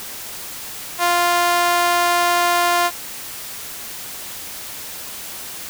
sawtooth tone with high-pass filter, 349.2 Hz, F4, in tune, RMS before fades -17 dBFS, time 0.98-2.91 s, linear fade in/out 50 ms, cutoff 820 Hz, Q 1.7, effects white hiss -32 dBFS RMS until 5.69 s

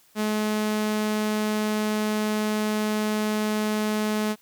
sawtooth tone, 213.4 Hz, G#3, 47 cents sharp, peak -19 dBFS, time 0.15-4.36 s, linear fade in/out 50 ms, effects white hiss -59 dBFS RMS until 4.41 s

